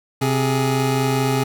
25% pulse tone pair together, 130.94 / 417.4 Hz, C3 / G#4, +2 / +9 cents, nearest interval octave + minor sixth, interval 2007 cents, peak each -15 / -18 dBFS, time 0.21-1.44 s, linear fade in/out 10 ms, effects none

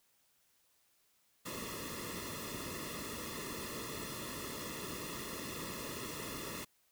pink noise with comb filter, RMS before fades -43 dBFS, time 1.45-6.65 s, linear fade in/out 10 ms, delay 1.3 ms, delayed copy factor -1, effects white hiss -73 dBFS RMS until 6.91 s

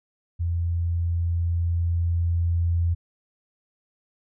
sine tone with level ramp, 85.2 Hz, F2, 42 cents flat, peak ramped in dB -22 to -19 dBFS, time 0.39-2.95 s, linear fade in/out 20 ms, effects none

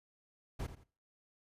brown noise with echo, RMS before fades -39 dBFS, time 0.59-0.67 s, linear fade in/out 10 ms, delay 85 ms, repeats 2, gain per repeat -11 dB, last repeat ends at 0.84 s, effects noise-tail reverb RT60 0.4 s tail -20 dB re dry + resampled to 32000 Hz

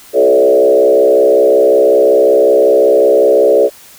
sine tone with frequency modulation, 496.3 Hz, B4, 8 cents sharp, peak -5 dBFS, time 0.13-3.7 s, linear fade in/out 50 ms, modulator 65.4 Hz, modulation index 1.8, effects white hiss -39 dBFS RMS until 3.98 s

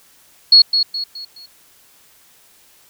sine tone with echo, 4337 Hz, C#8, 39 cents flat, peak -4 dBFS, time 0.52-0.62 s, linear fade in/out 5 ms, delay 210 ms, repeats 4, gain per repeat -8 dB, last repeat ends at 1.46 s, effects white hiss -51 dBFS RMS until 2.89 s

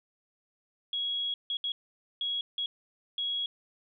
sine tone bursts at uneven times, 3322 Hz, G#7, in tune, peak -29 dBFS, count 6, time 0.93-1.34 / 1.5-1.57 / 1.64-1.72 / 2.21-2.41 / 2.58-2.66 / 3.18-3.46 s, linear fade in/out 2 ms, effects none

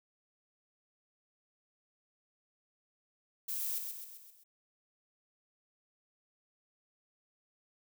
violet noise with echo, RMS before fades -37 dBFS, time 3.48-3.79 s, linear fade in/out 10 ms, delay 130 ms, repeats 5, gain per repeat -5 dB, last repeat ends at 4.44 s, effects none

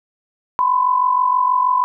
sine tone pair together, 999 / 1045.3 Hz, B5 / C6, +20 / -2 cents, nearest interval minor second, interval 78 cents, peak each -14 / -19 dBFS, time 0.59-1.84 s, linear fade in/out 0 ms, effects none

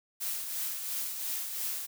blue noise with tremolo, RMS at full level -33 dBFS, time 0.2-1.87 s, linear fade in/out 20 ms, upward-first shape triangle, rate 2.9 Hz, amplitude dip 50%, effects none

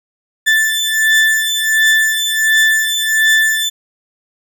35% pulse beating tone pair, 1760 / 1761.4 Hz, A6 / A6, 0 / +1 cents, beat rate 1.4 Hz, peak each -12 dBFS, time 0.46-3.7 s, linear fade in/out 20 ms, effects none

